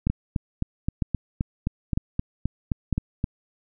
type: two click trains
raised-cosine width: 5 ms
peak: -10 / -11 dBFS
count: 4 / 13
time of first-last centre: 0.07-2.927 / 0.1-3.241 s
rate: 1.05 / 3.82 Hz
effects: none